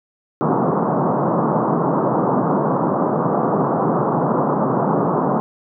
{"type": "band-pass noise", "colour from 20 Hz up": "pink", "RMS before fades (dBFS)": -18, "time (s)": [0.41, 5.4], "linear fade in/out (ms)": 0, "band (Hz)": [140, 1200], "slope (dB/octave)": 48, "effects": []}